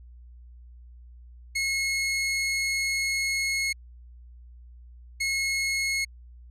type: tone pair in turn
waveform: sawtooth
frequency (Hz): 2171 / 2171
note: C#7 / C#7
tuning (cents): -37 / -37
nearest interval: unison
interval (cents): 0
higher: neither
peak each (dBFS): -21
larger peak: neither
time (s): 1.55-3.73 / 5.2-6.05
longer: first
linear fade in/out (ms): 10
effects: added 60 Hz sine -45 dBFS peak until 6.5 s + low-pass 10000 Hz 12 dB/octave